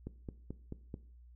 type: click train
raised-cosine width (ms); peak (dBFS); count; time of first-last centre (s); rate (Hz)
3; -28; 5; 0.07-0.941; 4.59
effects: noise-tail reverb RT60 0.5 s tail -18 dB re dry + added 60 Hz sine -54 dBFS peak until 1.35 s